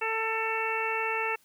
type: harmonic tone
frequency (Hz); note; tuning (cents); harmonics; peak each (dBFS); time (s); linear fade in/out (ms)
445.6; A4; +22; 1 / 2 / 3 / 4 / 5 / 6; -34 / -33 / -35 / -36 / -35 / -33; 0.01-1.36; 10
effects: white hiss -64 dBFS RMS until 1.44 s